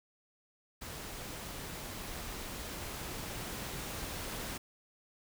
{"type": "noise with level ramp", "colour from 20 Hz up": "pink", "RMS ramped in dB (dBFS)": [-44, -40], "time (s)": [0.81, 4.58], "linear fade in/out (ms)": 10, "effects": []}